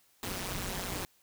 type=noise with amplitude modulation; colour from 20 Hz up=pink; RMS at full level=-33 dBFS; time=0.23-1.05 s; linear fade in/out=2 ms; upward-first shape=sine; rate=186 Hz; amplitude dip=90%; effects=white hiss -67 dBFS RMS until 1.22 s